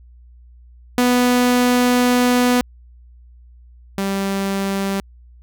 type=tone pair in turn; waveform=sawtooth; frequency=246.9 / 195.96 Hz; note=B3 / G3; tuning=0 / 0 cents; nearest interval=major third; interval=400 cents; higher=first; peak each=-9 / -15 dBFS; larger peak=first; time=0.98-2.61 / 3.98-5 s; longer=first; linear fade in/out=0 ms; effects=added 60 Hz sine -42 dBFS peak until 5.42 s